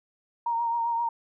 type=tone with vibrato; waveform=sine; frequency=932.3 Hz; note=A#5; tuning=in tune; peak=-24 dBFS; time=0.46-1.09 s; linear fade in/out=5 ms; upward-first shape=triangle; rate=7.6 Hz; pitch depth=33 cents each way; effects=none